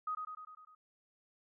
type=tone with echo; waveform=sine; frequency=1252 Hz; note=D#6; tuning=10 cents sharp; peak=-34 dBFS; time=0.07-0.15 s; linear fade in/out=5 ms; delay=100 ms; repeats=6; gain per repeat=-4 dB; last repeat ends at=0.75 s; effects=none